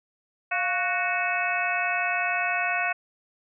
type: harmonic tone with a mistuned harmonic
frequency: 369.9 Hz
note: F#4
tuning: in tune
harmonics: 2 / 3 / 4 / 5 / 6 / 7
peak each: -29 / -34 / -29 / -33 / -32 / -29 dBFS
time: 0.51-2.93 s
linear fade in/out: 10 ms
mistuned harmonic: 2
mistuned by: -85 cents
effects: none